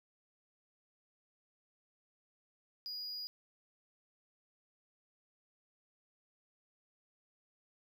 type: tone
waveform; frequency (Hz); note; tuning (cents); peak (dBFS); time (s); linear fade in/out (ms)
triangle; 4896; D#8; -29; -39; 2.86-3.27; 0
effects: 13-bit